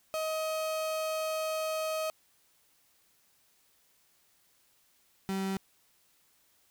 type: tone pair in turn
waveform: 35% pulse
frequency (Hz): 631 / 192.65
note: D#5 / G3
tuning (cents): +24 / -30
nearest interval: octave + major sixth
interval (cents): 2054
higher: first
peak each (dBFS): -29 / -29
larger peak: neither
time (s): 0.14-2.1 / 5.29-5.57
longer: first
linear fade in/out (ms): 0
effects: white hiss -68 dBFS RMS until 6.7 s